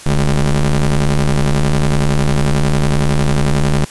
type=ring-modulated tone; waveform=35% pulse; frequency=69.9 Hz; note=C#2; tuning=15 cents sharp; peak=-6 dBFS; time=0.06-3.85 s; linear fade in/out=5 ms; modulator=75.4 Hz; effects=white hiss -35 dBFS RMS until 3.9 s + resampled to 24000 Hz